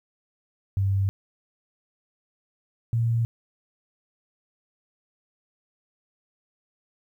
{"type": "tone pair in turn", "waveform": "sine", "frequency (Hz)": [97.7, 115.87], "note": ["G2", "A#2"], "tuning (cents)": [-5, -10], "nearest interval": "minor third", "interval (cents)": 295, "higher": "second", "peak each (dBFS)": -20, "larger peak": "neither", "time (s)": [[0.77, 1.09], [2.93, 3.25]], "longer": "neither", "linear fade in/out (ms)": 0, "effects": ["10-bit"]}